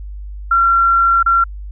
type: tone with dropouts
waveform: sine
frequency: 1367 Hz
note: F6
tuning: 37 cents flat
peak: -9 dBFS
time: 0.51-1.44 s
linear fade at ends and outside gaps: 5 ms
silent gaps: 1.229-1.261 s
effects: added 50 Hz sine -26 dBFS peak until 1.71 s